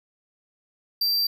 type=tone; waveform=square; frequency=4699 Hz; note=D8; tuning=in tune; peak=-21 dBFS; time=1.01-1.27 s; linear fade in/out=5 ms; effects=none